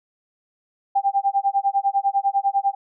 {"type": "tone with tremolo", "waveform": "sine", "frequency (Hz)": 792, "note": "G5", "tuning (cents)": 18, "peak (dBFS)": -14, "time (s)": [0.95, 2.75], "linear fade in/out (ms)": 10, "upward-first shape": "sine", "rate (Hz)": 10, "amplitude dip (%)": 100, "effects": []}